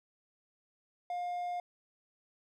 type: tone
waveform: triangle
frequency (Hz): 709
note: F5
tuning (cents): +26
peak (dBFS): -32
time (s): 1.1-1.6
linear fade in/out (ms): 2
effects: none